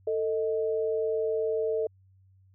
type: tone pair together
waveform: sine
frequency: 445.4 / 625.5 Hz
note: A4 / D#5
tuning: +21 / +9 cents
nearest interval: tritone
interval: 588 cents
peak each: -26 / -32 dBFS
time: 0.07-1.87 s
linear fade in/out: 5 ms
effects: added 95 Hz sine -57 dBFS peak until 2.54 s